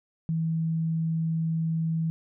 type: tone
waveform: sine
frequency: 162.4 Hz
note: E3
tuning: 26 cents flat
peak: -24 dBFS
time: 0.29-2.1 s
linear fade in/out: 0 ms
effects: none